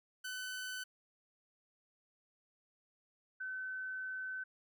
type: tone pair in turn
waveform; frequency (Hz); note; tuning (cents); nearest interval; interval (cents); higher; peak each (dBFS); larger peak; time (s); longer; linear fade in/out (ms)
sawtooth / sine; 1509 / 1522.1; F#6 / F#6; +34 / +49; unison; 15; second; -37 / -39; first; 0.24-0.84 / 3.4-4.44; second; 10
effects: none